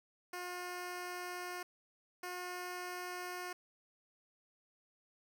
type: tone pair in turn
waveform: 10% pulse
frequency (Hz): 357.8 / 359.4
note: F4 / F4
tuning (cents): +42 / +50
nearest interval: unison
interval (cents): 8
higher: second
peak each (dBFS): -33 / -33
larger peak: neither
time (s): 0.33-1.63 / 2.23-3.53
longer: neither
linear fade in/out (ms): 5
effects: none